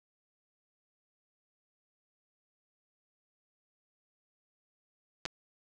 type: clicks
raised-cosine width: 0.2 ms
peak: -16 / -21 dBFS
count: 2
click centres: 5.254 / 5.26 s
effects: none